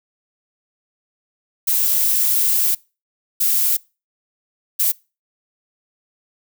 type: noise bursts at uneven times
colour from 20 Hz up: violet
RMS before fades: -17 dBFS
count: 3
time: 1.67-2.75 / 3.4-3.77 / 4.79-4.92 s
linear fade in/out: 10 ms
effects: noise-tail reverb RT60 0.3 s tail -24 dB re dry